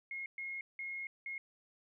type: tone bursts at uneven times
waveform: sine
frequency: 2155 Hz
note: C#7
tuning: 49 cents flat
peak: -39 dBFS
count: 4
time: 0.11-0.26 / 0.38-0.61 / 0.79-1.07 / 1.26-1.38 s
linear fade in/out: 2 ms
effects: none